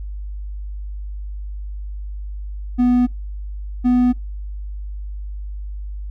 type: tone pair in turn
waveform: triangle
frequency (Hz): 246.9 / 248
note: B3 / B3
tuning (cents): 0 / +7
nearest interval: unison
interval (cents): 7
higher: second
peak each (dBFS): -10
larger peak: neither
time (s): 2.78-3.07 / 3.84-4.13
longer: neither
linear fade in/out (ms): 20
effects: noise-tail reverb RT60 0.2 s tail -26 dB re dry + added 50 Hz sine -26 dBFS peak until 6.1 s